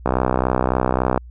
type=click train; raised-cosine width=1 ms; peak=-3 dBFS; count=72; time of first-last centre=0.06-1.176 s; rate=63.6 Hz; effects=added 60 Hz sine -36 dBFS peak until 1.3 s